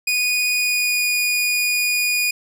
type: tone with pitch glide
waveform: sawtooth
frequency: 2471 to 2455 Hz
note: D#7 to D#7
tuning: -13 to -24 cents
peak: -14 dBFS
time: 0.07-2.31 s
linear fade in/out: 5 ms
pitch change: -11 cents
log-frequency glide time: 0.49-1.07 s
effects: none